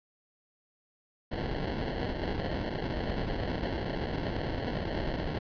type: noise with sample-and-hold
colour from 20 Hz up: pink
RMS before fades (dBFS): -33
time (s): 1.31-5.39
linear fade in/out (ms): 10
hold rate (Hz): 1225
effects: resampled to 11025 Hz